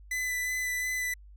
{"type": "tone with vibrato", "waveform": "45% pulse", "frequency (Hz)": 2000, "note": "B6", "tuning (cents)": 21, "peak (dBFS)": -29, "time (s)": [0.11, 1.14], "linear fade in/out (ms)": 5, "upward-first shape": "sine", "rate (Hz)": 2.8, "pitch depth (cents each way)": 12, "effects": ["added 50 Hz sine -48 dBFS peak until 1.36 s"]}